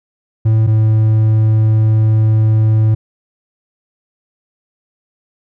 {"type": "tone pair in turn", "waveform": "triangle", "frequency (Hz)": [110.3, 109.35], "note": ["A2", "A2"], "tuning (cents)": [5, -10], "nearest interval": "unison", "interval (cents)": 15, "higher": "first", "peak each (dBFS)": -6, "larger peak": "neither", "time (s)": [[0.45, 0.67], [0.67, 2.95]], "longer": "second", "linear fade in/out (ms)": 10, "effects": []}